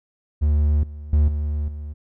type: tone with level steps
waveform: triangle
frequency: 74.3 Hz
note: D2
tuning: 21 cents sharp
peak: -13 / -30 / -11 / -19 / -27 dBFS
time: 0.41-1.94 s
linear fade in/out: 20 ms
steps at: 0.83 / 1.13 / 1.28 / 1.68 s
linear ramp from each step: 2 ms
effects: none